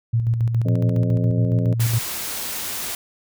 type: tone with tremolo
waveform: sine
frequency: 115.6 Hz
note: A#2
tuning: 14 cents flat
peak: -15 dBFS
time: 0.13-1.99 s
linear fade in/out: 10 ms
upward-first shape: square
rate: 7.2 Hz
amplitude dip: 45%
type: harmonic tone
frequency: 87.3 Hz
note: F2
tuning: in tune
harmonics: 2 / 3 / 4 / 5 / 6 / 7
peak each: -24 / -27 / -37 / -33 / -34 / -34 dBFS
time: 0.65-1.74 s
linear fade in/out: 5 ms
type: noise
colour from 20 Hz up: white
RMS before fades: -28 dBFS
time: 1.8-2.95 s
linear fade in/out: 2 ms
effects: none